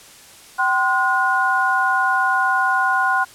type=tone cluster; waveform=sine; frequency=769 / 1040 / 1446 Hz; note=G5 / C6 / F#6; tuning=-33 / -11 / -40 cents; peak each=-21 / -20 / -18 dBFS; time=0.58-3.25 s; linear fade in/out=20 ms; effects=white hiss -44 dBFS RMS until 3.34 s + low-pass 11000 Hz 12 dB/octave